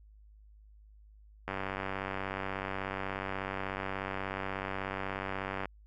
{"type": "click train", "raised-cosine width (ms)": 0.5, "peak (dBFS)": -20, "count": 404, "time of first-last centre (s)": [1.48, 5.656], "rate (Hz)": 96.5, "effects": ["added 52 Hz sine -54 dBFS peak until 5.86 s"]}